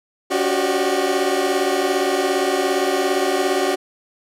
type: tone cluster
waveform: 30% pulse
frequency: 283.3 / 366.4 / 383.8 / 546 / 600 Hz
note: C#4 / F#4 / G4 / C#5 / D5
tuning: +38 / -17 / -37 / -26 / +37 cents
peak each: -23 / -19 / -19 / -26 / -24 dBFS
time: 0.3-3.76 s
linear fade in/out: 20 ms
effects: low-pass 12000 Hz 12 dB/octave